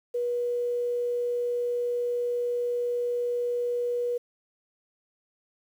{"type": "tone with quantisation", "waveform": "sine", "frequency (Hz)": 483.7, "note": "B4", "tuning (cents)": -36, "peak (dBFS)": -25, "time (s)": [0.14, 4.18], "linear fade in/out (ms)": 10, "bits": 9, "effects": []}